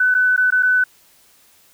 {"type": "tone with dropouts", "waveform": "sine", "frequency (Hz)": 1502, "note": "F#6", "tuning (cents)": 26, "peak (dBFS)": -12, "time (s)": [0, 0.84], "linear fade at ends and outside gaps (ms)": 5, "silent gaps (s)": [[0.143, 0.148], [0.364, 0.376], [0.505, 0.522], [0.626, 0.63]], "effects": ["white hiss -53 dBFS RMS until 1.73 s"]}